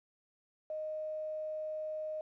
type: tone with quantisation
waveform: sine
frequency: 620 Hz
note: D#5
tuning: 6 cents flat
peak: -36 dBFS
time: 0.7-2.21 s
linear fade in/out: 2 ms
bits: 9
effects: low-pass 2000 Hz 12 dB/octave